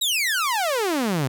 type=exponential sweep; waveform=sawtooth; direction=down; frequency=3951 to 123.1 Hz; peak=-17 dBFS; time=0.01-1.28 s; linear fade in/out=10 ms; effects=none